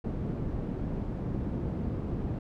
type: low-pass noise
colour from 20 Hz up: white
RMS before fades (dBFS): -33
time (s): 0.04-2.39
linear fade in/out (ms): 5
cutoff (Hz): 220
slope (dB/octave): 12
effects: none

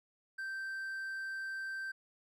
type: tone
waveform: triangle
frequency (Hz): 1562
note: G6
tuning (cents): -7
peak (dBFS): -36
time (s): 0.38-1.92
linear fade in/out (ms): 10
effects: none

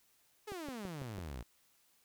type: exponential sweep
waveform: sawtooth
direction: down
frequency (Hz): 440 to 55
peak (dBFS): -38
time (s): 0.47-1.43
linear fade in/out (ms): 10
type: click train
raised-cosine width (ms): 2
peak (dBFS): -32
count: 5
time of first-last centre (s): 0.52-1.184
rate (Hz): 6.02
effects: white hiss -71 dBFS RMS until 2.04 s

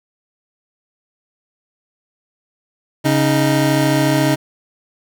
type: tone pair together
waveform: 25% pulse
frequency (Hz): 138.58 / 311.1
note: C#3 / D#4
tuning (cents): 0 / 0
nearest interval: octave + major second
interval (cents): 1400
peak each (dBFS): -12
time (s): 3.04-4.36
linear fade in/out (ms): 20
effects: none

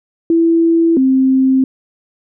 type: tone pair in turn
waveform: sine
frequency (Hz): 331.9 / 263.4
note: E4 / C4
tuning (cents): +12 / +12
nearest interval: major third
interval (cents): 400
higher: first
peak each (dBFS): -8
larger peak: neither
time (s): 0.3-0.97 / 0.97-1.64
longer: neither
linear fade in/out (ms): 2
effects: none

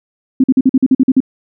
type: tone bursts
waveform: sine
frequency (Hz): 261.6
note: C4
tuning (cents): 0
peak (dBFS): -5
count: 10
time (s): 0.4-1.204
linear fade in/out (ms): 5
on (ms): 39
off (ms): 46
effects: none

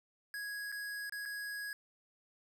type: tone with dropouts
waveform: square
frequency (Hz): 1661.2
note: G#6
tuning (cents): 0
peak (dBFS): -40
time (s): 0.34-1.73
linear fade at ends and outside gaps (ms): 1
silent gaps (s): 0.718-0.724 / 1.096-1.123 / 1.254-1.258
effects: none

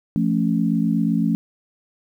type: chord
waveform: sine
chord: F augmented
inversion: none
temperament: equal with one note detuned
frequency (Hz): 171.91 / 220 / 277.2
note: F3 / A3 / C#4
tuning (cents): -27 / 0 / 0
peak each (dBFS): -21 / -20 / -23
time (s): 0.16-1.35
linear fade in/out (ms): 0
effects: 9-bit

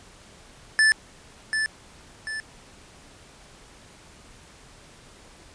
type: tone with echo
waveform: square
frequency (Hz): 1751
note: A6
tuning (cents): -9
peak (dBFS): -16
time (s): 0.79-0.92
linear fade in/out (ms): 0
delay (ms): 740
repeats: 2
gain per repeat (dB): -7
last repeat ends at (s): 2.4
effects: pink hiss -50 dBFS RMS until 5.54 s + resampled to 22050 Hz

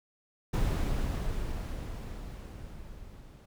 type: noise with level ramp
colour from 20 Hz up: brown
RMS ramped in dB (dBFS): -27 to -50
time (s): 0.53-3.46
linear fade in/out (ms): 10
effects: none

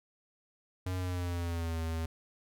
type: tone with pitch glide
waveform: square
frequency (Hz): 92 to 81.49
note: F#2 to E2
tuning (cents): -9 to -19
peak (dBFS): -33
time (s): 0.86-2.06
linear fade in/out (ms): 5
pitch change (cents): -210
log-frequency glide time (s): 0.97-1.78
effects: none

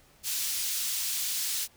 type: high-pass noise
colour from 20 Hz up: pink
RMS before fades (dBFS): -31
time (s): 0.23-1.68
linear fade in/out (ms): 50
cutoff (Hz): 4300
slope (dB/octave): 12
effects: pink hiss -60 dBFS RMS until 1.76 s

